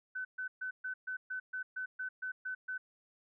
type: tone bursts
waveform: sine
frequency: 1513 Hz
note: F#6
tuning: 38 cents sharp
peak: -36 dBFS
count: 12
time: 0.15-2.78 s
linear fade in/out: 10 ms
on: 100 ms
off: 130 ms
effects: none